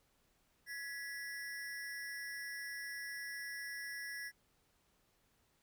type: ring-modulated tone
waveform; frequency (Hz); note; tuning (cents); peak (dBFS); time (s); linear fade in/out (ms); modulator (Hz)
square; 1818; A#6; -44; -40; 0.66-4.32; 50; 142
effects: pink hiss -75 dBFS RMS until 5.62 s